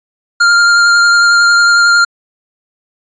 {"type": "tone with vibrato", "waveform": "square", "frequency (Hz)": 1400, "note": "F6", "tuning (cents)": 4, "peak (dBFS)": -6, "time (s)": [0.4, 2.05], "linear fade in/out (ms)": 10, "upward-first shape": "triangle", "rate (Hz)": 11, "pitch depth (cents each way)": 16, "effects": ["resampled to 16000 Hz"]}